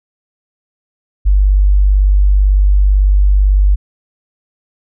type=tone; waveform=sine; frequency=49 Hz; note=G1; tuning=in tune; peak=-6 dBFS; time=1.25-3.76 s; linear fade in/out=20 ms; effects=none